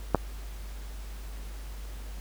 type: clicks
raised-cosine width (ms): 1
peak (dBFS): -6 / -22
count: 2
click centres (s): 0.147 / 0.156
effects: added 50 Hz sine -37 dBFS peak until 2.2 s + pink hiss -50 dBFS RMS until 2.2 s